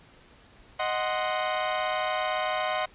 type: chord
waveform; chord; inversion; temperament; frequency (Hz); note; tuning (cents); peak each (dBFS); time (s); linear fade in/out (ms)
sawtooth; C diminished; first; equal; 622.3 / 740 / 1046.5; Eb5 / Gb5 / C6; 0 / 0 / 0; -26 / -26 / -28; 0.79-2.86; 10
effects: pink hiss -55 dBFS RMS until 2.94 s + resampled to 8000 Hz